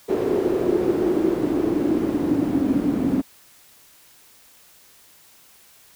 pink noise with band-pass filter sweep, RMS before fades -21 dBFS, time 0.08-3.22 s, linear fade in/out 20 ms, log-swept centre 400 to 260 Hz, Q 6.6, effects white hiss -52 dBFS RMS until 5.95 s

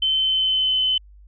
sine tone with pitch glide, 3074 to 3042 Hz, G7 to F#7, -35 to +47 cents, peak -17 dBFS, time 0.02-0.98 s, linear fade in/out 5 ms, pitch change -18 cents, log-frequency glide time 0.18-0.75 s, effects added 50 Hz sine -44 dBFS peak until 1.27 s

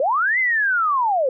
sine linear two-way sweep, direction up then down, 493.9 to 2093 to 493.9 Hz, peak -16 dBFS, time 0-1.29 s, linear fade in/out 2 ms, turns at 0.39 s, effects none

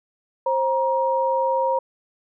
sine tone pair together, 529.9 / 946 Hz, C5 / A#5, +22 / +25 cents, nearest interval minor seventh, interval 1003 cents, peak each -21 dBFS, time 0.46-1.79 s, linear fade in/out 5 ms, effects none

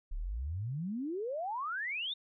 sine exponential sweep, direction up, 31.73 to 3729 Hz, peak -34 dBFS, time 0.11-2.14 s, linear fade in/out 10 ms, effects none

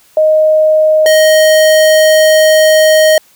sine / square tone pair in turn, 622.3 / 624.8 Hz, D#5 / D#5, 0 / +7 cents, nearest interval unison, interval 7 cents, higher second, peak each -5 dBFS, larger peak neither, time 0.17-1.06 / 1.06-3.18 s, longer second, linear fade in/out 2 ms, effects white hiss -47 dBFS RMS until 3.35 s

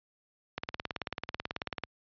click train, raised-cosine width 0.3 ms, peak -17 dBFS, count 24, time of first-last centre 0.58-1.837 s, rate 18.3 Hz, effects high-pass 60 Hz 12 dB/octave + resampled to 11025 Hz

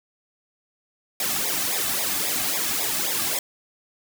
white noise with flanger, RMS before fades -25 dBFS, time 1.2-3.39 s, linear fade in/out 2 ms, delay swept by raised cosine 0.67 to 2.17 ms, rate 3.7 Hz, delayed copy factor -0.9, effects none

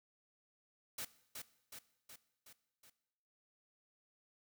white noise with echo, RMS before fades -43 dBFS, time 0.98-1.05 s, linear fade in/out 5 ms, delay 370 ms, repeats 5, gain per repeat -4 dB, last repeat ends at 2.9 s, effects noise-tail reverb RT60 0.9 s tail -18 dB re dry

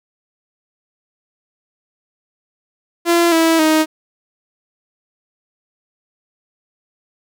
sawtooth tone with pitch steps, 341.4 / 326.9 / 313.1 Hz, F4 / E4 / D#4, -39 / -14 / +11 cents, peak -7 dBFS, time 3.05-3.86 s, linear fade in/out 50 ms, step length 270 ms, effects none

